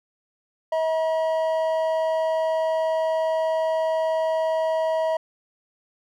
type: tone pair together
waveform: triangle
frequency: 641.2 / 958 Hz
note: E5 / A#5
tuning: -48 / +47 cents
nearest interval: perfect fifth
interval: 695 cents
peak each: -19 / -27 dBFS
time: 0.72-5.17 s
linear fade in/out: 5 ms
effects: none